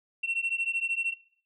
sine beating tone pair, 2712 / 2725 Hz, E7 / F7, +49 / -43 cents, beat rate 13 Hz, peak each -29 dBFS, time 0.23-1.14 s, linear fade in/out 10 ms, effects noise-tail reverb RT60 0.5 s tail -18 dB re dry + tanh soft clip ceiling -23 dBFS

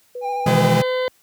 sine tone, 493.2 Hz, B4, 2 cents flat, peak -27 dBFS, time 0.15-0.76 s, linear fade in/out 5 ms
triangle tone with vibrato, 804 Hz, G5, 44 cents sharp, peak -20 dBFS, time 0.21-0.84 s, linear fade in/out 50 ms, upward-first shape square, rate 13 Hz, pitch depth 21 cents each way
45% pulse chord, E major seventh, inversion second, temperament equal with one note detuned, 123.47 / 155.56 / 166.34 / 207.7 Hz, B2 / D#3 / E3 / G#3, 0 / 0 / +16 / 0 cents, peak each -21 dBFS, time 0.46-0.82 s, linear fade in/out 5 ms
harmonic tone, 509 Hz, C5, 48 cents flat, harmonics 1 / 2 / 3 / 4 / 6 / 7 / 8 / 9, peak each -19 / -30 / -34 / -31 / -36 / -37 / -41 / -43 dBFS, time 0.48-1.08 s, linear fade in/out 0 ms
effects white hiss -58 dBFS RMS until 1.22 s + high-pass 60 Hz 12 dB/octave

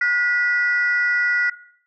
sine tone pair together, 1446 / 1960.6 Hz, F#6 / B6, -40 / -13 cents, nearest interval perfect fourth, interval 527 cents, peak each -18 dBFS, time 0.01-1.5 s, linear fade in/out 5 ms, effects noise-tail reverb RT60 0.6 s tail -17 dB re dry + tanh soft clip ceiling -11 dBFS

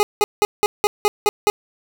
25% pulse tone bursts, 415.3 Hz, G#4, in tune, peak -9 dBFS, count 8, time 0-1.5 s, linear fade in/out 0 ms, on 30 ms, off 180 ms, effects none

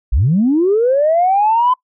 sine linear sweep, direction up, 43 to 1024 Hz, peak -9 dBFS, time 0.12-1.74 s, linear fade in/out 10 ms, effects noise-tail reverb RT60 0.1 s tail -22 dB re dry + tanh soft clip ceiling -5 dBFS

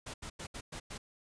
pink noise bursts at uneven times, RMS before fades -43 dBFS, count 6, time 0.06-0.14 / 0.22-0.3 / 0.39-0.47 / 0.54-0.61 / 0.72-0.8 / 0.9-0.98 s, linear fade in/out 10 ms, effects resampled to 22050 Hz

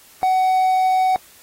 triangle tone with quantisation, 749 Hz, F#5, 21 cents sharp, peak -12 dBFS, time 0.23-1.16 s, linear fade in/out 0 ms, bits 7, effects white hiss -48 dBFS RMS until 1.42 s + AAC 48 kbps

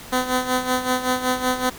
10% pulse tone with tremolo, 253.6 Hz, B3, 46 cents sharp, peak -9 dBFS, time 0.12-1.7 s, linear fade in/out 10 ms, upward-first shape sine, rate 5.3 Hz, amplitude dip 70%, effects pink hiss -39 dBFS RMS until 1.78 s

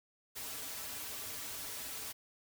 white noise with comb filter, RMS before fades -43 dBFS, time 0.35-2.13 s, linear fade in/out 20 ms, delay 5.6 ms, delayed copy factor -0.7, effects none

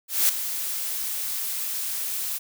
blue noise with ADSR envelope, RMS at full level -18 dBFS, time 0.08-2.39 s, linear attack 210 ms, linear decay 6 ms, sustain -11 dB, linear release 22 ms, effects none

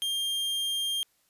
45% pulse tone, 3200 Hz, G7, 35 cents sharp, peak -27 dBFS, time 0.02-1.03 s, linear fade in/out 0 ms, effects white hiss -69 dBFS RMS until 1.29 s + resampled to 32000 Hz

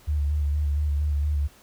sine tone with vibrato, 73.42 Hz, D2, in tune, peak -21 dBFS, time 0.07-1.48 s, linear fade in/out 20 ms, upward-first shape square, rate 4.3 Hz, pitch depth 31 cents each way, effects pink hiss -54 dBFS RMS until 1.62 s

